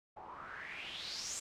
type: noise with low-pass filter sweep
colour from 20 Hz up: white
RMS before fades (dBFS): -45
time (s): 0.16-1.4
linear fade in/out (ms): 10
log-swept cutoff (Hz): 780 to 7600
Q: 5
effects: none